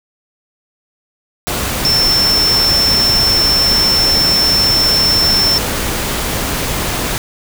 sine tone in noise, 5370 Hz, E8, 31 cents sharp, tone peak -10 dBFS, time 1.85-5.58 s, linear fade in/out 0 ms, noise pink, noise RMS -18 dBFS, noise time 1.47-7.18 s, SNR +5 dB, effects none

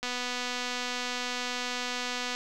click train, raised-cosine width 0.2 ms, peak -16 dBFS, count 574, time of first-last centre 0.03-2.35 s, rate 247 Hz, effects none

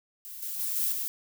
violet noise with level steps, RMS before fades -42 / -35 / -31 / -28 / -32 dBFS, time 0.25-1.08 s, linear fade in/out 0 ms, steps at 0.42 / 0.59 / 0.76 / 0.92 s, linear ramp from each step 5 ms, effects none

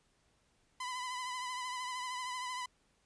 sawtooth tone with vibrato, 1005 Hz, B5, 30 cents sharp, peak -34 dBFS, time 0.8-2.66 s, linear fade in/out 5 ms, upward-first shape triangle, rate 13 Hz, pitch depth 48 cents each way, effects pink hiss -73 dBFS RMS until 3.05 s + resampled to 22050 Hz

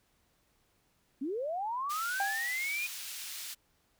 sine linear sweep, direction up, 246.9 to 2477 Hz, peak -32 dBFS, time 1.21-2.87 s, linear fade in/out 10 ms
pink high-pass noise, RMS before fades -42 dBFS, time 1.89-3.55 s, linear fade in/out 20 ms, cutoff 2900 Hz, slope 12 dB/octave
triangle tone with exponential decay, 791 Hz, G5, 15 cents sharp, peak -26 dBFS, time 2.2-2.62 s, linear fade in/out 2 ms, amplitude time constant 90 ms
effects pink hiss -72 dBFS RMS until 3.99 s

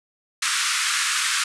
pink band-pass noise, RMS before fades -23 dBFS, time 0.42-1.44 s, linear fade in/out 5 ms, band 1200 to 10000 Hz, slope 48 dB/octave, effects none

